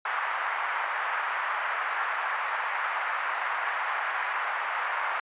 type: band-pass noise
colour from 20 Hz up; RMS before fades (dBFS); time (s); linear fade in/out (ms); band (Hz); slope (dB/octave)
pink; -30; 0.05-5.2; 5; 890 to 2000; 24
effects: resampled to 8000 Hz